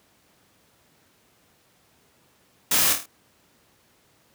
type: noise with echo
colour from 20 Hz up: white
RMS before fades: -21 dBFS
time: 2.71-2.93 s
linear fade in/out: 5 ms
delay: 26 ms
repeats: 5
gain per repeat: -5 dB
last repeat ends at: 3.06 s
effects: pink hiss -61 dBFS RMS until 4.34 s + high-pass 100 Hz 12 dB/octave